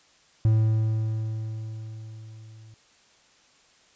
triangle tone with level ramp, 110 Hz, A2, in tune, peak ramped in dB -14 to -44 dBFS, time 0.45-2.74 s, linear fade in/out 0 ms, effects white hiss -59 dBFS RMS until 3.95 s + resampled to 16000 Hz

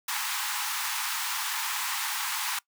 pink high-pass noise, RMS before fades -31 dBFS, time 0.08-2.59 s, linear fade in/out 5 ms, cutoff 820 Hz, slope 96 dB/octave, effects noise-tail reverb RT60 0.1 s tail -22 dB re dry

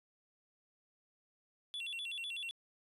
triangle tone with vibrato, 3063 Hz, G7, 41 cents flat, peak -38 dBFS, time 1.74-2.51 s, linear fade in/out 0 ms, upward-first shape square, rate 8 Hz, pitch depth 200 cents each way, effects resampled to 32000 Hz

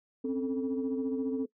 sine tone cluster, 261.9 / 276.4 / 440.9 Hz, C4 / C#4 / A4, +2 / -5 / +4 cents, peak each -30 / -37 / -33 dBFS, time 0.24-1.46 s, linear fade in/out 10 ms, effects noise-tail reverb RT60 0.1 s tail -20 dB re dry + tanh soft clip ceiling -23 dBFS

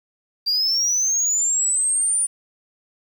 sine linear sweep, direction up, 4699 to 9397 Hz, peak -15 dBFS, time 0.46-2.27 s, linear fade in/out 20 ms, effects tanh soft clip ceiling -16 dBFS + 8-bit

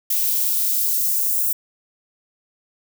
violet noise with high-pass filter sweep, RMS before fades -20 dBFS, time 0.1-1.53 s, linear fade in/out 5 ms, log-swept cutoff 2000 to 8300 Hz, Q 0.87, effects none

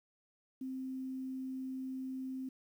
sine tone with quantisation, 261.6 Hz, C4, in tune, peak -38 dBFS, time 0.61-2.49 s, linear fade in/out 5 ms, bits 11, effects none

